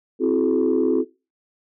sine chord, F# half-diminished seventh, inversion second, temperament equal with one note detuned, 261.6 / 329.6 / 370 / 429 Hz, C4 / E4 / F#4 / A4, 0 / 0 / 0 / -44 cents, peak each -21 dBFS, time 0.19-1.05 s, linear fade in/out 50 ms, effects noise-tail reverb RT60 0.3 s tail -21 dB re dry + tanh soft clip ceiling -10 dBFS

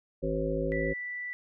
harmonic tone, 54 Hz, A1, 32 cents flat, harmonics 1 / 3 / 5 / 7 / 9 / 10, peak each -35 / -35 / -36 / -34 / -36 / -33 dBFS, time 0.22-0.94 s, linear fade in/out 20 ms
sine tone, 1971 Hz, B6, 4 cents flat, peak -34 dBFS, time 0.72-1.33 s, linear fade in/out 0 ms
effects none

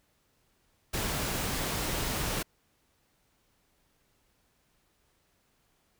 pink noise, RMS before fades -32 dBFS, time 0.93-2.43 s, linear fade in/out 10 ms, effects pink hiss -71 dBFS RMS until 5.99 s

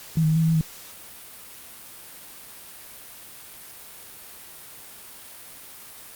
sine tone with pitch steps, 161.4 / 156.5 / 158.3 / 162.5 / 160.9 / 163 / 158.6 Hz, E3 / D#3 / D#3 / E3 / E3 / E3 / D#3, -36 / +10 / +30 / -24 / -42 / -19 / +33 cents, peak -17 dBFS, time 0.17-0.611 s, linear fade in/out 2 ms, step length 63 ms, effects white hiss -43 dBFS RMS until 6.15 s + Opus 48 kbps

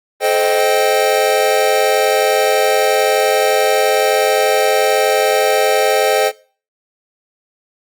square chord, A half-diminished seventh, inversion none, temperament equal with one note detuned, 431.7 / 523.3 / 622.3 / 784 Hz, A4 / C5 / Eb5 / G5, -33 / 0 / 0 / 0 cents, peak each -18 dBFS, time 0.2-6.32 s, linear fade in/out 50 ms, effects noise-tail reverb RT60 0.4 s tail -21 dB re dry + Opus 32 kbps

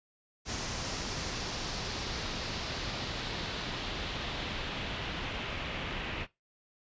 pink noise with low-pass filter sweep, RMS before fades -37 dBFS, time 0.45-6.27 s, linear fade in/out 50 ms, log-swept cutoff 6100 to 2700 Hz, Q 2, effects noise-tail reverb RT60 0.2 s tail -19 dB re dry + resampled to 16000 Hz

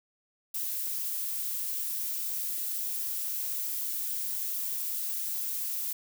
violet noise, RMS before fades -33 dBFS, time 0.54-5.93 s, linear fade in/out 5 ms, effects none

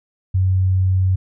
sine tone, 93.6 Hz, F#2, 20 cents sharp, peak -13 dBFS, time 0.34-1.16 s, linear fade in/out 10 ms, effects none

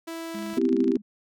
sawtooth tone, 329.6 Hz, E4, in tune, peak -29 dBFS, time 0.07-0.59 s, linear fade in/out 10 ms
sine tone with tremolo, 207.7 Hz, G#3, in tune, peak -33 dBFS, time 0.34-1.02 s, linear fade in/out 10 ms, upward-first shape square, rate 2.6 Hz, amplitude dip 65%
click train, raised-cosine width 0.2 ms, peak -26 dBFS, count 17, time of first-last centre 0.35-0.956 s, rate 26.4 Hz
sine chord, C major seventh, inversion third, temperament equal with one note detuned, 249.1 / 261.6 / 329.6 / 392 Hz, B3 / C4 / E4 / G4, +15 / 0 / 0 / 0 cents, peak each -25 dBFS, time 0.57-0.97 s, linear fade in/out 5 ms
effects none

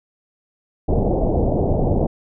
pink low-pass noise, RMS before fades -18 dBFS, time 0.88-2.07 s, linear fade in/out 10 ms, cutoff 750 Hz, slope 48 dB/octave, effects none

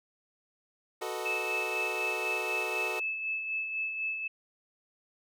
25% pulse chord, B dominant seventh, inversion second, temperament equal, 370 / 440 / 493.9 / 622.3 Hz, F#4 / A4 / B4 / D#5, 0 / 0 / 0 / 0 cents, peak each -35 / -34 / -38 / -37 dBFS, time 1.01-3 s, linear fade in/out 10 ms
sine tone with tremolo, 2612 Hz, E7, 17 cents flat, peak -29 dBFS, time 1.25-4.28 s, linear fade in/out 10 ms, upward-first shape sine, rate 4 Hz, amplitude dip 45%
effects none

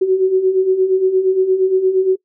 sine beating tone pair, 370 / 378.6 Hz, F#4 / F#4, 0 / +40 cents, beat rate 8.6 Hz, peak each -18 / -12 dBFS, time 0.01-2.16 s, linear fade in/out 10 ms, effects noise-tail reverb RT60 0.1 s tail -21 dB re dry

